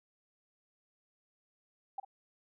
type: tone with echo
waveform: sine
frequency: 784 Hz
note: G5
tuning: in tune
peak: -34 dBFS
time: 1.98-2 s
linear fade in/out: 5 ms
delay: 49 ms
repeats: 1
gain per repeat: -15 dB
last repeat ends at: 2.049 s
effects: none